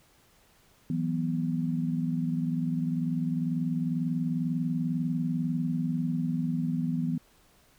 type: chord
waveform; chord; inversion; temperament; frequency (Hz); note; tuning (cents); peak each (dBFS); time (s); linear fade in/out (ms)
sine; E suspended second; none; equal; 164.81 / 185 / 246.9; E3 / F#3 / B3; 0 / 0 / 0; -29 / -35 / -30; 0.9-7.18; 2
effects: pink hiss -62 dBFS RMS until 7.78 s